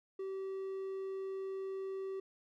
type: tone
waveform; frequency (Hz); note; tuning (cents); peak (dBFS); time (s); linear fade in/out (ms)
triangle; 385; G4; -31; -36; 0.19-2.2; 5
effects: none